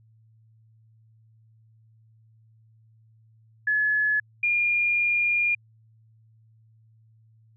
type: tone pair in turn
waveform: sine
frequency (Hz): 1707 / 2414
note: G#6 / D7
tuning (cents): +47 / +47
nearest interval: tritone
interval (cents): 600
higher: second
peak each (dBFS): -20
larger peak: neither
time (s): 3.67-4.2 / 4.43-5.55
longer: second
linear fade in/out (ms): 5
effects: added 111 Hz sine -55 dBFS peak until 7.56 s